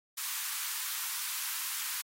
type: high-pass noise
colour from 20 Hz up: white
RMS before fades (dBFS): -36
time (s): 0.17-2.02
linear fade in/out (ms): 10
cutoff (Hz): 940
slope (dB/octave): 48
effects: AAC 48 kbps